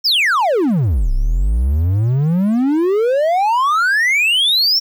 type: exponential two-way sweep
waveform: triangle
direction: down then up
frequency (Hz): 5588 to 30.87 to 5588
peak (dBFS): -10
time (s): 0.04-4.8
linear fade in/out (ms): 20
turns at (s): 1.12
effects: 8-bit